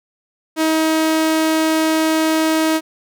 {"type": "tone", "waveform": "sawtooth", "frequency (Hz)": 317.6, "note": "D#4", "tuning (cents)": 36, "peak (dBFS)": -10, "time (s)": [0.56, 2.81], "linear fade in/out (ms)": 50, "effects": []}